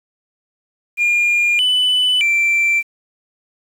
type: tone with pitch steps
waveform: sine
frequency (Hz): 2413 / 2995 / 2347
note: D7 / F#7 / D7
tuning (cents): +46 / +20 / -2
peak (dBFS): -10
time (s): 0.97-2.83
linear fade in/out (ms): 50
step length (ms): 620
effects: tanh soft clip ceiling -11 dBFS + 7-bit